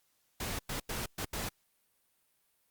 pink noise bursts at uneven times, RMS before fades -37 dBFS, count 5, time 0.4-0.59 / 0.69-0.8 / 0.89-1.06 / 1.18-1.25 / 1.33-1.49 s, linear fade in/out 5 ms, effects white hiss -74 dBFS RMS until 2.7 s + Opus 48 kbps

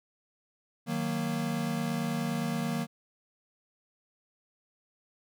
square chord, D# minor, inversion none, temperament equal, 155.56 / 185 / 233.1 Hz, D#3 / F#3 / A#3, 0 / 0 / 0 cents, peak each -35 / -36 / -33 dBFS, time 0.86-2.87 s, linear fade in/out 50 ms, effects none

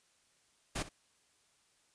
pink noise with echo, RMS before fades -36 dBFS, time 0.75-0.83 s, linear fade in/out 10 ms, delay 62 ms, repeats 1, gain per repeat -15 dB, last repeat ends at 0.892 s, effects white hiss -71 dBFS RMS until 1.94 s + resampled to 22050 Hz

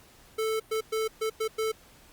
square tone bursts at uneven times, 440 Hz, A4, in tune, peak -27 dBFS, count 6, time 0.38-0.6 / 0.71-0.81 / 0.92-1.08 / 1.21-1.3 / 1.4-1.48 / 1.58-1.72 s, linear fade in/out 10 ms, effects pink hiss -56 dBFS RMS until 2.12 s + Opus 48 kbps

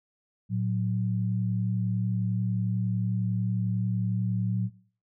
sine tone pair together, 112.85 / 183.9 Hz, A2 / F#3, +44 / -10 cents, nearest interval minor sixth, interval 846 cents, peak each -27 / -28 dBFS, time 0.49-4.7 s, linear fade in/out 50 ms, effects noise-tail reverb RT60 0.5 s tail -20 dB re dry

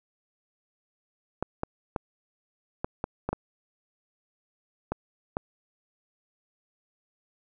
clicks, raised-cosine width 1 ms, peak -14 dBFS, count 9, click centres 1.426 / 1.634 / 1.962 / 2.845 / 3.041 / 3.29 / 3.33 / 4.92 / 5.369 s, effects none

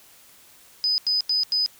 sine tone bursts, 5000 Hz, D#8, 8 cents sharp, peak -19 dBFS, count 4, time 0.84-1.661 s, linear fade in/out 0 ms, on 140 ms, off 87 ms, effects white hiss -52 dBFS RMS until 1.79 s

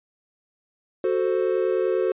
triangle chord, F# diminished, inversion none, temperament equal, 370 / 440 / 523.3 Hz, F#4 / A4 / C5, 0 / 0 / 0 cents, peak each -21 / -23 / -24 dBFS, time 1.04-2.12 s, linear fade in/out 2 ms, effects resampled to 8000 Hz

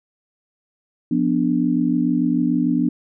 sine chord, B diminished, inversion second, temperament equal with one note detuned, 175.73 / 246.9 / 293.7 Hz, F3 / B3 / D4, +11 / 0 / 0 cents, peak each -23 / -19 / -20 dBFS, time 1.11-2.89 s, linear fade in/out 5 ms, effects none

